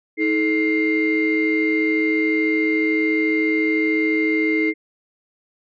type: tone cluster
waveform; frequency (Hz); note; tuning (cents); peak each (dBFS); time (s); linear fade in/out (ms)
sine; 317.7 / 431.6 / 2107; D#4 / A4 / C7; +36 / -33 / +12; -18 / -23 / -20; 0.17-4.74; 50
effects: tanh soft clip ceiling -10 dBFS